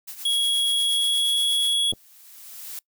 blue noise with tremolo, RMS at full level -35 dBFS, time 0.07-1.74 s, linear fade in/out 10 ms, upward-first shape triangle, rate 8.4 Hz, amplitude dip 70%
square tone with pitch glide, 3322 to 3347 Hz, G#7 to G#7, 0 to +13 cents, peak -20 dBFS, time 0.25-1.92 s, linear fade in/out 5 ms, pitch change +13 cents, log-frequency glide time 0.73-1.39 s
blue noise with exponential growth, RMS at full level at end -34 dBFS, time 1.27-2.79 s, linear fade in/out 1 ms, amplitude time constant 330 ms
clicks, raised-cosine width 2 ms, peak -23 dBFS, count 2, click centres 1.926 / 1.935 s
effects noise-tail reverb RT60 0.1 s tail -24 dB re dry

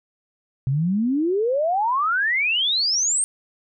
sine exponential sweep, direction up, 126.9 to 8870 Hz, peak -18 dBFS, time 0.67-3.24 s, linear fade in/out 0 ms, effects none

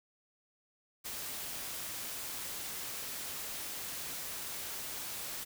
white noise, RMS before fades -41 dBFS, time 1.04-5.45 s, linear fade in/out 20 ms, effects none

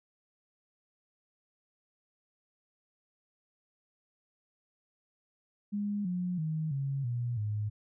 sine tone with pitch steps, 205 / 179.5 / 157.17 / 137.61 / 120.49 / 105.5 Hz, G#3 / F3 / D#3 / C#3 / B2 / G#2, -22 / +48 / +18 / -12 / -42 / +28 cents, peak -30 dBFS, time 5.72-7.7 s, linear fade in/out 20 ms, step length 330 ms, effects none

